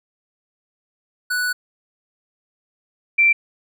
square / sine tone pair in turn, 1480 / 2349 Hz, F#6 / D7, 0 / 0 cents, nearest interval minor sixth, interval 800 cents, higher second, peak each -20 / -11 dBFS, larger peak second, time 1.3-1.53 / 3.18-3.33 s, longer first, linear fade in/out 10 ms, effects none

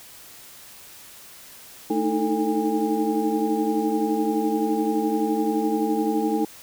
sine tone cluster, 220.2 / 304.4 / 316.1 / 442.8 / 811 Hz, A3 / D#4 / D#4 / A4 / G#5, +2 / -38 / +27 / +11 / -41 cents, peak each -27 / -27 / -25 / -27 / -28 dBFS, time 1.9-6.45 s, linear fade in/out 5 ms, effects white hiss -45 dBFS RMS until 6.62 s

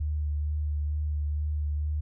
sine tone with vibrato, 74.7 Hz, D2, 30 cents sharp, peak -26 dBFS, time 0-2.01 s, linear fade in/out 10 ms, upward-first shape sine, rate 2.2 Hz, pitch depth 19 cents each way, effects none

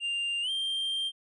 triangle tone with pitch glide, 2794 to 3173 Hz, F7 to G7, 0 to +20 cents, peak -27 dBFS, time 0-1.12 s, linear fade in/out 50 ms, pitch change +220 cents, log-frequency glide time 0.42-0.5 s, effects resampled to 24000 Hz

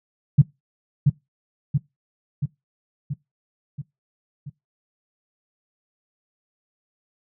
sine tone with echo, 142.8 Hz, D3, 48 cents flat, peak -7 dBFS, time 0.38-0.42 s, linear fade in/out 10 ms, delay 680 ms, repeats 6, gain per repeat -4 dB, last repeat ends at 4.5 s, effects noise-tail reverb RT60 0.2 s tail -21 dB re dry

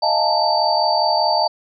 sine tone cluster, 619 / 691 / 856 / 901 / 4600 Hz, D#5 / F5 / A5 / A5 / D8, -9 / -19 / -48 / +41 / -37 cents, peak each -21 dBFS, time 0.02-1.48 s, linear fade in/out 10 ms, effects none

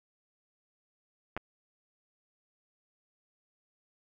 clicks, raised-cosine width 0.5 ms, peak -19 / -24 dBFS, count 2, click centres 1.366 / 1.375 s, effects none

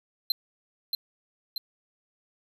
square tone with echo, 4116 Hz, C8, 29 cents flat, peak -22 dBFS, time 0.3-0.32 s, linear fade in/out 2 ms, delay 630 ms, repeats 2, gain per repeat -4 dB, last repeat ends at 1.58 s, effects none

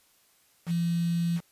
sine tone with quantisation, 170.1 Hz, F3, 45 cents flat, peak -24 dBFS, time 0.66-1.41 s, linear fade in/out 50 ms, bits 7, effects white hiss -64 dBFS RMS until 1.51 s + resampled to 32000 Hz

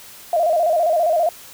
sine tone with vibrato, 659.3 Hz, E5, in tune, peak -14 dBFS, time 0.33-1.29 s, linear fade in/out 2 ms, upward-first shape square, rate 15 Hz, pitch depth 88 cents each way, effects white hiss -41 dBFS RMS until 1.53 s

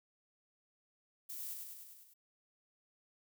violet noise with echo, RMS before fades -45 dBFS, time 1.29-1.54 s, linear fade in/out 10 ms, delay 100 ms, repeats 6, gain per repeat -3 dB, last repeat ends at 2.14 s, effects none

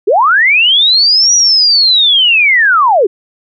sine linear two-way sweep, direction up then down, 350 to 5850 to 350 Hz, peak -5 dBFS, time 0.07-3.07 s, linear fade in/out 10 ms, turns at 1.34 s, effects none

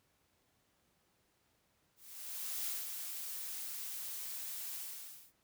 blue noise with ADSR envelope, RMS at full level -38 dBFS, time 1.96-5.33 s, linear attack 710 ms, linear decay 180 ms, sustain -5 dB, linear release 580 ms, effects pink hiss -75 dBFS RMS until 5.43 s + high-pass 60 Hz 12 dB/octave

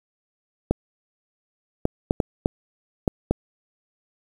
clicks, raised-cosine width 2 ms, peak -5 dBFS, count 7, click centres 0.71 / 1.854 / 2.109 / 2.202 / 2.459 / 3.078 / 3.31 s, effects 7-bit

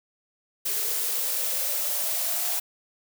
blue noise with high-pass filter sweep, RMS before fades -27 dBFS, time 0.65-2.6 s, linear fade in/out 10 ms, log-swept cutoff 410 to 710 Hz, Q 6.6, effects none

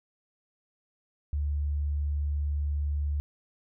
sine tone, 72.9 Hz, D2, 12 cents flat, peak -26 dBFS, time 1.33-3.2 s, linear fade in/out 0 ms, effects none

